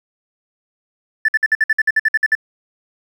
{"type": "tone bursts", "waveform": "triangle", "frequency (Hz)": 1757, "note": "A6", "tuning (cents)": -3, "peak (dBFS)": -7, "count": 13, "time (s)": [1.25, 2.352], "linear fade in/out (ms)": 5, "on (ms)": 34, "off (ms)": 55, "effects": ["tanh soft clip ceiling -8 dBFS"]}